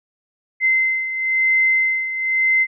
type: beating tone pair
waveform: sine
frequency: 2068 / 2068.99 Hz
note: C7 / C7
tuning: -21 / -20 cents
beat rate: 0.99 Hz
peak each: -16 / -22 dBFS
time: 0.6-2.67 s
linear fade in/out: 50 ms
effects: none